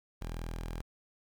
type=tone; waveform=sawtooth; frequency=41.2 Hz; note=E1; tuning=in tune; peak=-33 dBFS; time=0.21-0.82 s; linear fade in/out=10 ms; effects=10-bit